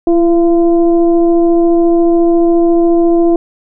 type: tone with frequency modulation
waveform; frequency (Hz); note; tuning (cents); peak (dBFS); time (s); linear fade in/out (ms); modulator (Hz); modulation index
sine; 337.9; E4; +43; -6; 0.07-3.36; 2; 345; 0.62
effects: none